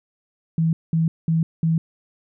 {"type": "tone bursts", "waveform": "sine", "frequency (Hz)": 162.8, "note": "E3", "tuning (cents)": -21, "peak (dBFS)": -16, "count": 4, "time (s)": [0.58, 1.78], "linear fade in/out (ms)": 2, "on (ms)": 150, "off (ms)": 200, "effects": []}